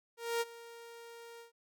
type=tone with ADSR envelope; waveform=sawtooth; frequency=466.2 Hz; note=A#4; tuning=in tune; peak=-26 dBFS; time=0.17-1.52 s; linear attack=240 ms; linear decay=32 ms; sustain=-19 dB; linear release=120 ms; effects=none